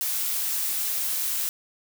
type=noise; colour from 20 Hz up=blue; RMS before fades=-27 dBFS; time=0.01-1.49 s; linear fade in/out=0 ms; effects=none